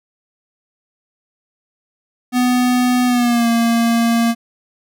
square tone with pitch glide, 248.6 to 232 Hz, B3 to A#3, +12 to -8 cents, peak -13 dBFS, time 2.32-4.35 s, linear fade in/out 50 ms, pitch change -120 cents, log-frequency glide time 3.06-3.48 s, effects none

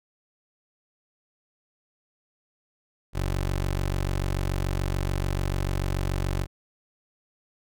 20% pulse tone, 46.89 Hz, F#1, 24 cents sharp, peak -20 dBFS, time 3.13-6.47 s, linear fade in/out 50 ms, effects none

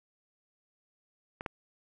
clicks, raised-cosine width 0.5 ms, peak -23 / -19 dBFS, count 2, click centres 1.409 / 1.462 s, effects none

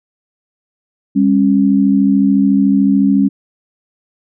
sine tone pair together, 200 / 273.8 Hz, G3 / C#4, +35 / -21 cents, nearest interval perfect fourth, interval 544 cents, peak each -11 dBFS, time 1.15-3.29 s, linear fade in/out 20 ms, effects none

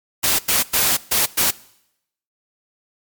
white noise bursts at uneven times, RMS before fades -17 dBFS, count 5, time 0.23-0.39 / 0.48-0.63 / 0.73-0.97 / 1.11-1.26 / 1.37-1.51 s, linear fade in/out 10 ms, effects noise-tail reverb RT60 0.8 s tail -21 dB re dry + MP3 96 kbps

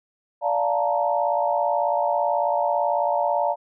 sine chord, Bb major seventh, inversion first, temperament just, 582.7 / 699.2 / 874.1 / 932.3 Hz, D5 / F5 / A5 / Bb5, -14 / +2 / -12 / 0 cents, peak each -24 / -24 / -26 / -26 dBFS, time 0.41-3.56 s, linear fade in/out 50 ms, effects none

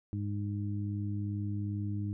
harmonic tone, 102.5 Hz, G#2, 22 cents flat, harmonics 1 / 2 / 3, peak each -33 / -39 / -41 dBFS, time 0.13-2.13 s, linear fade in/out 0 ms, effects none

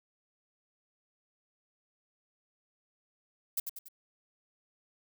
violet noise with echo, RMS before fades -31 dBFS, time 3.57-3.6 s, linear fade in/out 5 ms, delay 95 ms, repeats 3, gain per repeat -6 dB, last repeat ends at 3.885 s, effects none

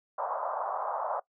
pink band-pass noise, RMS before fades -33 dBFS, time 0.18-1.2 s, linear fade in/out 5 ms, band 580 to 1200 Hz, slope 48 dB/octave, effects noise-tail reverb RT60 0.1 s tail -20 dB re dry

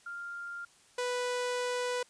sine / sawtooth tone pair in turn, 1396.9 / 493.9 Hz, F6 / B4, 0 / 0 cents, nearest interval octave + tritone, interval 1800 cents, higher first, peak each -38 / -27 dBFS, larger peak second, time 0.06-0.65 / 0.98-2.03 s, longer second, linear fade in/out 5 ms, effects white hiss -62 dBFS RMS until 2.09 s + resampled to 22050 Hz

